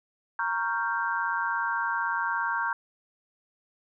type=chord; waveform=sine; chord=G half-diminished seventh; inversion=first; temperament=equal with one note detuned; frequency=932.3 / 1108.7 / 1390.5 / 1568 Hz; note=Bb5 / Db6 / F6 / G6; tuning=0 / 0 / -8 / 0 cents; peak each=-30 / -33 / -33 / -30 dBFS; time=0.39-2.73 s; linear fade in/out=2 ms; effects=none